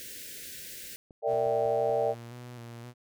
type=band-stop noise; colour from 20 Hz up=white; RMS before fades=-43 dBFS; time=0-0.96 s; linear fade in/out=0 ms; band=570 to 1500 Hz; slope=96 dB/octave
type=clicks; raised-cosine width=2 ms; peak=-37 dBFS; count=5; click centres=1.108 / 1.335 / 1.466 / 1.659 / 1.895 s
type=chord; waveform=sine; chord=E half-diminished seventh; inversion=second; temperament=equal with one note detuned; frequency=457.9 / 587.3 / 659.3 / 784 Hz; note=Bb4 / D5 / E5 / G5; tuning=-31 / 0 / 0 / 0 cents; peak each=-29 / -29 / -31 / -32 dBFS; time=1.22-2.15 s; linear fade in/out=50 ms
type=tone with vibrato; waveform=sawtooth; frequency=120 Hz; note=B2; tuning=49 cents flat; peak=-38 dBFS; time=1.26-2.94 s; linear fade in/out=50 ms; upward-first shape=square; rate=1.9 Hz; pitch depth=34 cents each way
effects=none